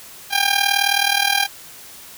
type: tone with amplitude modulation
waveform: 10% pulse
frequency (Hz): 800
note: G5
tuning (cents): +35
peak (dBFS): -4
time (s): 0.3-1.48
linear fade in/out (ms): 50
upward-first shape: sine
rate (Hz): 39.1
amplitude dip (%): 80
effects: white hiss -40 dBFS RMS until 2.17 s